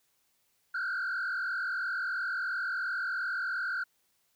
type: tone with frequency modulation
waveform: sine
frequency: 1480 Hz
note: F#6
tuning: in tune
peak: -28 dBFS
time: 0.74-3.84 s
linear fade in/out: 10 ms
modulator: 42.9 Hz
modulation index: 2.1
effects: tanh soft clip ceiling -29 dBFS + white hiss -73 dBFS RMS until 4.35 s